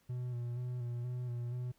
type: tone with vibrato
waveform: triangle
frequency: 122.2 Hz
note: B2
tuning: 18 cents flat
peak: -34 dBFS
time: 0.09-1.72 s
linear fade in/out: 10 ms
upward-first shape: square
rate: 2.1 Hz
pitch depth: 29 cents each way
effects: pink hiss -72 dBFS RMS until 1.78 s